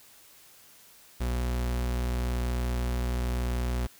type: tone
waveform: 40% pulse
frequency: 60.9 Hz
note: B1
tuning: 24 cents flat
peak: -26 dBFS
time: 1.2-3.87 s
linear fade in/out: 10 ms
effects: white hiss -55 dBFS RMS until 3.99 s